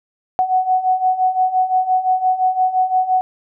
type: beating tone pair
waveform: sine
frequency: 740 / 745.8 Hz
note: F#5 / F#5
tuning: 0 / +14 cents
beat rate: 5.8 Hz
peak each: -19 / -15 dBFS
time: 0.39-3.21 s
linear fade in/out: 0 ms
effects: none